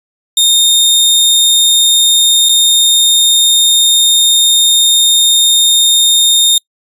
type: tone with dropouts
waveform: sawtooth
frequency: 3666 Hz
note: A#7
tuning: 30 cents flat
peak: -3 dBFS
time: 0.37-6.58 s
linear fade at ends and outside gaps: 2 ms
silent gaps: 2.488-2.492 s
effects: noise-tail reverb RT60 0.1 s tail -26 dB re dry + resampled to 32000 Hz